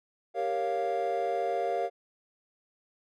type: chord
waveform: triangle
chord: G half-diminished seventh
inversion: none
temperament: equal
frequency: 392 / 466.2 / 554.4 / 698.5 Hz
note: G4 / Bb4 / Db5 / F5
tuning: 0 / 0 / 0 / 0 cents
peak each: -33 / -31 / -32 / -28 dBFS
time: 0.34-1.9 s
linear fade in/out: 50 ms
effects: tanh soft clip ceiling -17 dBFS